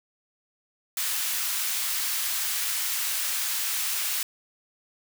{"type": "high-pass noise", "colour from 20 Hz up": "white", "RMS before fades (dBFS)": -28, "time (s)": [0.97, 4.23], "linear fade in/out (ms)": 2, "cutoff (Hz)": 1300, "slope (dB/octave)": 12, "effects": []}